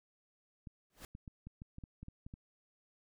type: clicks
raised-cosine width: 5 ms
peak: -35 dBFS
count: 11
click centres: 0.672 / 1.151 / 1.278 / 1.47 / 1.619 / 1.784 / 1.838 / 2.03 / 2.084 / 2.265 / 2.339 s
type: noise with exponential growth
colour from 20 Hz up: pink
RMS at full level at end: -46 dBFS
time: 0.9-1.05 s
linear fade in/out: 1 ms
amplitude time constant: 32 ms
effects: none